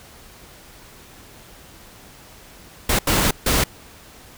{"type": "noise bursts at uneven times", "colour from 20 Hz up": "pink", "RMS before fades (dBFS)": -18, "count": 3, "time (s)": [[2.89, 2.99], [3.07, 3.31], [3.46, 3.64]], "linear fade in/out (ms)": 5, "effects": ["pink hiss -45 dBFS RMS until 4.37 s"]}